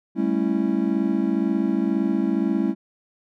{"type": "chord", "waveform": "triangle", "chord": "A dominant seventh", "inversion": "third", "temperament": "just", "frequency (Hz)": [198, 220, 275, 330], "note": ["G3", "A3", "C#4", "E4"], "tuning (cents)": [18, 0, -14, 2], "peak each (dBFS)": -23, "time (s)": [0.15, 2.75], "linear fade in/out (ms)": 50, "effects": []}